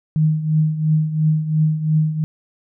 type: tone with tremolo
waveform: sine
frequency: 155.56 Hz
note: D#3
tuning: in tune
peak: -11 dBFS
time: 0.16-2.24 s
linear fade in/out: 0 ms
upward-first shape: triangle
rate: 2.9 Hz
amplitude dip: 75%
effects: none